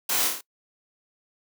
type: noise with echo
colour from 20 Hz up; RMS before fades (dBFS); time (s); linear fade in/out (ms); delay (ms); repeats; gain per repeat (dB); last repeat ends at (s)
white; -26; 0.09-0.28; 5; 26; 5; -3; 0.41
effects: noise-tail reverb RT60 0.1 s tail -22 dB re dry + high-pass 200 Hz 12 dB/octave